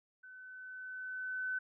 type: tone with level ramp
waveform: sine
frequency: 1513 Hz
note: F#6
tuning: 38 cents sharp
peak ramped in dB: -51 to -33 dBFS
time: 0.23-1.59 s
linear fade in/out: 10 ms
effects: none